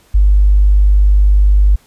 triangle tone with tanh clipping, 50 Hz, G1, 35 cents sharp, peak -5 dBFS, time 0.14-1.76 s, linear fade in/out 10 ms, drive 3 dB, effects pink hiss -50 dBFS RMS until 1.86 s + resampled to 32000 Hz

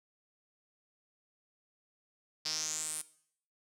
sawtooth tone with band-pass filter sweep, 155.56 Hz, D#3, in tune, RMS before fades -37 dBFS, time 2.45-3.02 s, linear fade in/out 10 ms, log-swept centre 4900 to 9800 Hz, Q 6, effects noise-tail reverb RT60 0.6 s tail -17 dB re dry

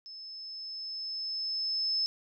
sine tone with level ramp, 5230 Hz, E8, 15 cents flat, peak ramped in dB -43 to -26 dBFS, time 0.06-2.06 s, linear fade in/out 0 ms, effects none

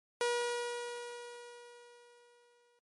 sawtooth tone with exponential decay, 480.6 Hz, B4, 47 cents flat, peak -25 dBFS, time 0.21-2.79 s, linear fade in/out 1 ms, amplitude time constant 560 ms, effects MP3 48 kbps

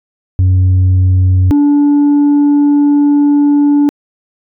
sine tone pair in turn, 92.5 / 289.4 Hz, F#2 / D4, 0 / -25 cents, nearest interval octave + minor sixth, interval 1975 cents, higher second, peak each -3 dBFS, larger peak neither, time 0.39-1.51 / 1.51-3.89 s, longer second, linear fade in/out 0 ms, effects tanh soft clip ceiling -5 dBFS

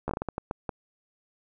slowing click train, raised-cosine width 1 ms, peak -16 dBFS, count 10, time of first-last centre 0.08-0.692 s, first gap 13 ms, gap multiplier 1.39, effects none

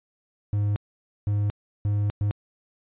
triangle tone bursts at uneven times, 103 Hz, G#2, 14 cents flat, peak -19 dBFS, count 4, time 0.53-0.76 / 1.27-1.5 / 1.85-2.1 / 2.21-2.31 s, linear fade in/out 0 ms, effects resampled to 8000 Hz

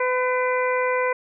harmonic tone with a mistuned harmonic, 504 Hz, B4, 35 cents sharp, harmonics 1 / 2 / 3 / 4 / 5, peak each -22 / -25 / -30 / -28 / -33 dBFS, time 0-1.13 s, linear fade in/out 5 ms, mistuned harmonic 5, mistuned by -88 cents, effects none

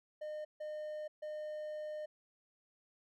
triangle tone bursts at uneven times, 609 Hz, D#5, 37 cents flat, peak -38 dBFS, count 3, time 0.21-0.45 / 0.6-1.08 / 1.22-2.06 s, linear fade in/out 10 ms, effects none

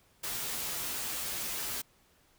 white noise with comb filter, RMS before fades -36 dBFS, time 0.23-1.82 s, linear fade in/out 10 ms, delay 11 ms, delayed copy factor -0.65, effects pink hiss -66 dBFS RMS until 2.38 s

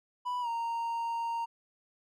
triangle tone with pitch glide, 987.8 to 927 Hz, B5 to A#5, 0 to -10 cents, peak -29 dBFS, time 0.25-1.46 s, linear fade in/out 20 ms, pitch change -110 cents, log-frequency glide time 0.41-0.48 s, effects none

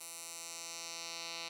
10% pulse tone with band-pass filter sweep, 167.2 Hz, E3, 25 cents sharp, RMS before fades -45 dBFS, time 0-1.49 s, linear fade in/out 10 ms, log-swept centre 10000 to 4000 Hz, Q 1.5, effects none

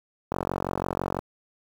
click train, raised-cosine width 1 ms, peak -12 dBFS, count 41, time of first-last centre 0.32-1.19 s, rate 46 Hz, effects high-pass 60 Hz 12 dB/octave + 7-bit

